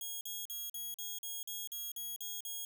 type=tone bursts; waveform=5% pulse; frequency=3300 Hz; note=G#7; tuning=12 cents flat; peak=-31 dBFS; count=11; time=0.01-2.65 s; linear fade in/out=2 ms; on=200 ms; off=44 ms; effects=none